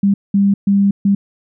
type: tone bursts at uneven times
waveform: sine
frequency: 199.1 Hz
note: G3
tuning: 27 cents sharp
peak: -9 dBFS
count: 4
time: 0.03-0.14 / 0.34-0.54 / 0.67-0.91 / 1.05-1.15 s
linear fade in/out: 5 ms
effects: none